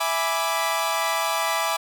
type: chord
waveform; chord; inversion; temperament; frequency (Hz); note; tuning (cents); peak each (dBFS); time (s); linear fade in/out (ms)
sawtooth; E dominant seventh; none; equal; 659.3 / 830.6 / 987.8 / 1174.7; E5 / G#5 / B5 / D6; 0 / 0 / 0 / 0; -24 / -25 / -24 / -23; 0-1.77; 10
effects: none